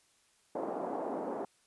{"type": "band-pass noise", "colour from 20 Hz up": "white", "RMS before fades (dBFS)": -37, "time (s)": [0.55, 1.45], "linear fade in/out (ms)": 5, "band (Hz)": [240, 780], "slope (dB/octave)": 24, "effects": ["white hiss -69 dBFS RMS until 1.66 s", "resampled to 24000 Hz"]}